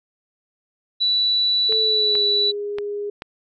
sine tone, 3951 Hz, B7, in tune, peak -16 dBFS, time 1-2.52 s, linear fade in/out 20 ms
sine tone with pitch glide, 440 to 410.5 Hz, A4 to G#4, 0 to -20 cents, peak -24 dBFS, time 1.69-3.1 s, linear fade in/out 5 ms, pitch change -120 cents, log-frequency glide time 1.8-2.24 s
clicks, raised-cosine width 0.3 ms, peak -15 dBFS, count 4, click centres 1.724 / 2.153 / 2.785 / 3.221 s
effects none

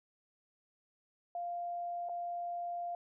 sine tone with dropouts, 697 Hz, F5, 4 cents flat, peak -36 dBFS, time 1.35-2.95 s, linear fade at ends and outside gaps 2 ms, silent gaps 2.088-2.094 s, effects none

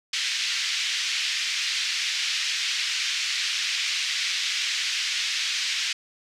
pink band-pass noise, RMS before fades -27 dBFS, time 0.13-5.93 s, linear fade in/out 5 ms, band 2100 to 5900 Hz, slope 24 dB/octave, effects none

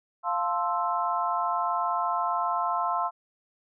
sine chord, F major seventh, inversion none, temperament equal, 698.5 / 880 / 1046.5 / 1318.5 Hz, F5 / A5 / C6 / E6, 0 / 0 / 0 / 0 cents, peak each -30 / -32 / -28 / -31 dBFS, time 0.23-3.11 s, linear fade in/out 50 ms, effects none

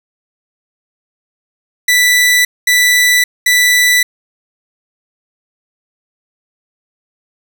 sawtooth tone bursts, 1975.5 Hz, B6, in tune, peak -4 dBFS, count 3, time 1.88-4.03 s, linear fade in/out 5 ms, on 570 ms, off 220 ms, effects none

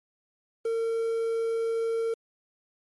triangle tone with quantisation, 455.5 Hz, A#4, 40 cents flat, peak -23 dBFS, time 0.65-2.14 s, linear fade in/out 5 ms, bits 8, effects MP3 48 kbps

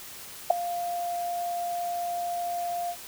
sine tone with ADSR envelope, 698.5 Hz, F5, in tune, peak -10 dBFS, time 0.5-2.96 s, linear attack 7 ms, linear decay 4 ms, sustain -18 dB, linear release 64 ms, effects white hiss -43 dBFS RMS until 3.07 s

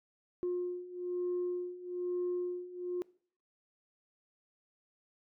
sine beating tone pair, 356.3 / 357.4 Hz, F4 / F4, +35 / +40 cents, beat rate 1.1 Hz, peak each -37 / -34 dBFS, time 0.43-3.02 s, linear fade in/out 0 ms, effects noise-tail reverb RT60 0.5 s tail -23 dB re dry + tanh soft clip ceiling -28 dBFS

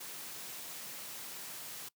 white high-pass noise, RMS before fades -45 dBFS, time 0-1.89 s, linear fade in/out 10 ms, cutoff 110 Hz, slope 48 dB/octave, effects noise-tail reverb RT60 0.1 s tail -21 dB re dry

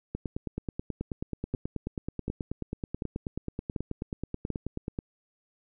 two click trains, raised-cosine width 3 ms, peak -19 / -18 dBFS, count 46 / 5, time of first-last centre 0.15-4.989 / 1.54-4.503 s, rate 9.3 / 1.35 Hz, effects none

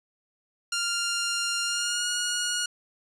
10% pulse tone with pitch glide, 1396.9 to 1441.2 Hz, F6 to F#6, 0 to -46 cents, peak -17 dBFS, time 0.72-2.66 s, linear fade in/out 5 ms, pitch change +54 cents, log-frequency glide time 1.64-2.07 s, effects resampled to 22050 Hz

